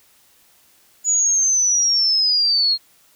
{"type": "linear sweep", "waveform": "sine", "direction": "down", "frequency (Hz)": [6920, 4220], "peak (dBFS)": -14, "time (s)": [1.04, 2.78], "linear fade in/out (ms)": 50, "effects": ["white hiss -55 dBFS RMS until 3.15 s"]}